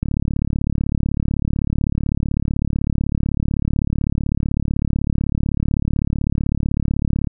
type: click train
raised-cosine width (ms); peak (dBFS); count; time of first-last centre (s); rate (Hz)
5; -7; 261; 0.03-7.272; 35.9
effects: none